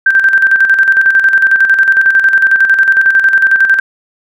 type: tone with tremolo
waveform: sine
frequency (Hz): 1568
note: G6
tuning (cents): 0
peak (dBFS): -3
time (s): 0.06-3.8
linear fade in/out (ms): 5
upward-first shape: square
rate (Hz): 11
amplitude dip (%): 55
effects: none